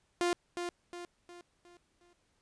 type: tone with echo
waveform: sawtooth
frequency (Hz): 350.2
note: F4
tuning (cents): +5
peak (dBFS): -24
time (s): 0.21-0.33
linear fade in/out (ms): 0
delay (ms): 360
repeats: 5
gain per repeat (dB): -7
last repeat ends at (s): 2.13
effects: pink hiss -74 dBFS RMS until 2.41 s + resampled to 22050 Hz